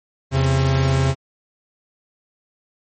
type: tone pair together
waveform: 45% pulse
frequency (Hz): 84.5 / 134.14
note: E2 / C3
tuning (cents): +43 / +43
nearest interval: minor sixth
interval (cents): 800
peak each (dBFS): -21 / -16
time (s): 0.31-1.15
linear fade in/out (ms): 50
effects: MP3 32 kbps